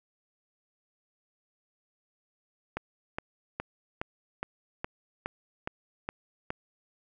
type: click train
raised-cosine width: 0.5 ms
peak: -17 dBFS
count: 10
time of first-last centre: 2.77-6.504 s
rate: 2.41 Hz
effects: none